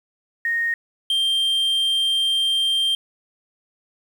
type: tone pair in turn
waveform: sine / triangle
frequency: 1857 / 3170 Hz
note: A#6 / G7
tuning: -7 / +19 cents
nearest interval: major sixth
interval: 926 cents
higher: second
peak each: -19 / -16 dBFS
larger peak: second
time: 0.45-0.74 / 1.1-2.95 s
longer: second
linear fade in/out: 2 ms
effects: 8-bit